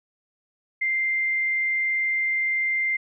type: tone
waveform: sine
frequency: 2093 Hz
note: C7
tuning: in tune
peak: -21 dBFS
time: 0.81-2.97 s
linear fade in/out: 10 ms
effects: none